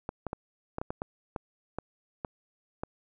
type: clicks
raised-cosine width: 1 ms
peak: -19 dBFS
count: 11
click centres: 0.091 / 0.267 / 0.331 / 0.784 / 0.815 / 0.905 / 1.019 / 1.362 / 1.786 / 2.248 / 2.835 s
effects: none